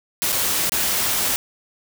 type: noise with dropouts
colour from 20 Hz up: white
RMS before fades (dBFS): -21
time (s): 0.22-1.36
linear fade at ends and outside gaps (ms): 0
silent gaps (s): 0.321-0.326 / 0.695-0.72
effects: none